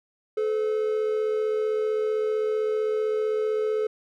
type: tone pair together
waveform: triangle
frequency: 432.2 / 507.8 Hz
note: A4 / B4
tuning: -31 / +48 cents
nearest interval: minor third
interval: 279 cents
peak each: -21 / -30 dBFS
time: 0.37-3.87 s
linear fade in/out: 5 ms
effects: none